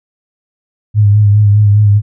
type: tone with vibrato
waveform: sine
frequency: 103.83 Hz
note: G#2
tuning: in tune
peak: -4 dBFS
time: 0.94-2.02 s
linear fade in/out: 50 ms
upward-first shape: sine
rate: 4.9 Hz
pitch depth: 38 cents each way
effects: none